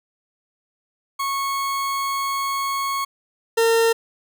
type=tone pair in turn; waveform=40% pulse; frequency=1100 / 456.7 Hz; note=C#6 / A#4; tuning=-14 / -36 cents; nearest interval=octave + minor third; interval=1522 cents; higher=first; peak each=-21 / -14 dBFS; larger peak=second; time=1.19-3.05 / 3.57-3.93 s; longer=first; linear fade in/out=10 ms; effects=none